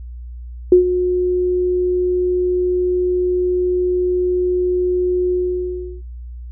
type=tone with ADSR envelope; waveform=sine; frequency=361.4 Hz; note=F#4; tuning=41 cents flat; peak=-3 dBFS; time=0.72-6.02 s; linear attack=3 ms; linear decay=110 ms; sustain=-11 dB; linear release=700 ms; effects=noise-tail reverb RT60 0.2 s tail -23 dB re dry + added 60 Hz sine -29 dBFS peak until 6.51 s